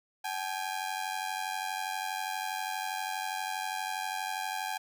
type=ring-modulated tone; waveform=sawtooth; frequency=808 Hz; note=G#5; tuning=48 cents flat; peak=-26 dBFS; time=0.24-4.78 s; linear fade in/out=10 ms; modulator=46.2 Hz; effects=none